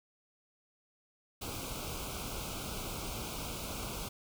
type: band-stop noise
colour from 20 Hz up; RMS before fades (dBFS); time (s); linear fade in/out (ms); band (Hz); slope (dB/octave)
pink; -40; 1.41-4.09; 10; 1500 to 2200; 96
effects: none